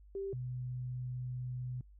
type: tone pair in turn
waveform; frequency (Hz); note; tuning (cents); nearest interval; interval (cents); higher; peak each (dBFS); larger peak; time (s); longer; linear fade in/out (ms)
sine; 392 / 125.59; G4 / B2; 0 / +29; octave + minor sixth; 1971; first; -36 / -37; first; 0.15-0.33 / 0.33-1.81; second; 2
effects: noise-tail reverb RT60 0.1 s tail -25 dB re dry + added 50 Hz sine -55 dBFS peak until 1.99 s